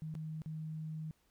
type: tone with dropouts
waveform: sine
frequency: 156.9 Hz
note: D#3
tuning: 15 cents sharp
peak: -39 dBFS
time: 0.02-1.11 s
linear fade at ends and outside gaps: 0 ms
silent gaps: 0.141-0.152 / 0.419-0.46 s
effects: pink hiss -74 dBFS RMS until 1.3 s